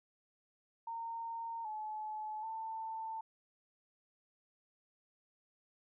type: tone with pitch steps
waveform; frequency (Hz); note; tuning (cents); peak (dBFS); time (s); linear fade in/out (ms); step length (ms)
sine; 918 / 859 / 891; A#5 / A5 / A5; -27 / -42 / +22; -39; 0.87-3.21; 5; 780
effects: none